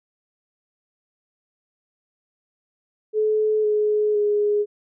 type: tone with pitch steps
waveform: sine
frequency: 430 / 422.6 / 415.4 Hz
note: A4 / G#4 / G#4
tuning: -40 / +30 / 0 cents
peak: -17 dBFS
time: 3.13-4.66 s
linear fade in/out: 50 ms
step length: 510 ms
effects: none